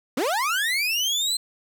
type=linear sweep; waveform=30% pulse; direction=up; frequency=221 to 4145 Hz; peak=-19 dBFS; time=0.17-1.37 s; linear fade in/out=5 ms; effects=none